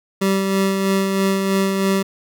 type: tone with tremolo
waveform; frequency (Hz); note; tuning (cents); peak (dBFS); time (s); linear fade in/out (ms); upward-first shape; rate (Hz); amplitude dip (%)
25% pulse; 193.9; G3; -19; -11; 0.21-2.03; 10; sine; 3.1; 35
effects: none